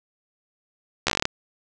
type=slowing click train; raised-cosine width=0.2 ms; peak=-3 dBFS; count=10; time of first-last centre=1.07-1.254 s; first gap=13 ms; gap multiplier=1.11; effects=resampled to 24000 Hz + 7-bit